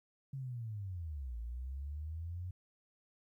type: linear two-way sweep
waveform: sine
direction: down then up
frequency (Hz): 138.59 to 55.8 to 92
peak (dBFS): -39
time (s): 0.33-2.51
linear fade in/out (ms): 5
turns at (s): 1.38
effects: 13-bit